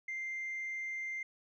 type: tone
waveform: sine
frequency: 2093 Hz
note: C7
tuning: in tune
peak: -35 dBFS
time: 0.08-1.23 s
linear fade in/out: 5 ms
effects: tanh soft clip ceiling -34 dBFS